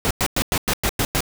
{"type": "noise bursts", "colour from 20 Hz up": "pink", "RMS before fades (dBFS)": -20, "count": 8, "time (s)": [0.05, 1.206], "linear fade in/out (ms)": 0, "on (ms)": 57, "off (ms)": 100, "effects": []}